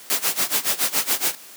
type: noise with tremolo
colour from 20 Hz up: white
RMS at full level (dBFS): -19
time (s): 0.1-1.35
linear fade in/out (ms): 0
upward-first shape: sine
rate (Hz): 7.1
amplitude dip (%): 90
effects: white hiss -43 dBFS RMS until 1.56 s + high-pass 200 Hz 12 dB/octave